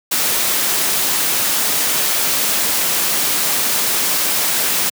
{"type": "noise", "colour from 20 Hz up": "white", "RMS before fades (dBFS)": -17, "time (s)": [0.11, 4.9], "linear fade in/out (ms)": 10, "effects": ["high-pass 150 Hz 12 dB/octave"]}